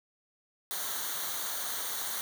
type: noise with comb filter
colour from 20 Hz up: white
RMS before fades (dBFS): -35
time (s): 0.71-2.21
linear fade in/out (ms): 0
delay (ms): 0.39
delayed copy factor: -0.7
effects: none